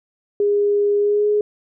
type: tone with pitch glide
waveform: sine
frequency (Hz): 409.3 to 417.9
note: G#4 to G#4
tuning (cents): -25 to +11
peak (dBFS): -14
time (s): 0.4-1.41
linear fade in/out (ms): 2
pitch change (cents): +36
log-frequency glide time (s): 0.98-1.28
effects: none